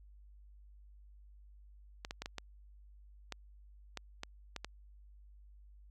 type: clicks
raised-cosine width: 0.2 ms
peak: -23 dBFS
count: 10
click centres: 2.049 / 2.109 / 2.22 / 2.259 / 2.383 / 3.323 / 3.973 / 4.234 / 4.563 / 4.646 s
effects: added 50 Hz sine -55 dBFS peak until 5.9 s